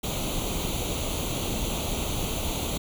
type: noise with comb filter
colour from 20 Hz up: pink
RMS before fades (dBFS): -29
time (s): 0.03-2.78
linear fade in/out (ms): 10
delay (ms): 0.29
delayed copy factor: +0.8
effects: none